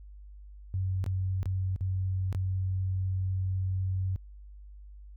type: tone with dropouts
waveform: sine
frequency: 94 Hz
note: F#2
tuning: 28 cents sharp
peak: -27 dBFS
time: 0.74-4.16 s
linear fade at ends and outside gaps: 0 ms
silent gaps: 1.041-1.063 / 1.43-1.457 / 1.761-1.809 / 2.327-2.348 s
effects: added 50 Hz sine -45 dBFS peak until 5.16 s